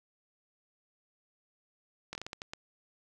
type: slowing click train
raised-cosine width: 0.2 ms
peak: -22 dBFS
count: 8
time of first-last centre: 2.13-2.535 s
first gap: 21 ms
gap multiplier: 1.33
effects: none